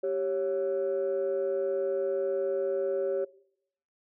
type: tone pair together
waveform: sine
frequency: 390.4 / 552.1 Hz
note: G4 / C#5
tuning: -7 / -7 cents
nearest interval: tritone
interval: 600 cents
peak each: -28 dBFS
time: 0.03-3.25 s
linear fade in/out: 10 ms
effects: noise-tail reverb RT60 0.7 s tail -20 dB re dry + tanh soft clip ceiling -22 dBFS